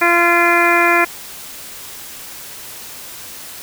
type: harmonic tone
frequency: 344.2 Hz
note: F4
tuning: 25 cents flat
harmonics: 1 / 2 / 3 / 4 / 5 / 6 / 7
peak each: -18 / -18 / -18 / -18 / -18 / -18 / -18 dBFS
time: 0.01-1.05 s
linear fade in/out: 10 ms
effects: white hiss -33 dBFS RMS until 3.62 s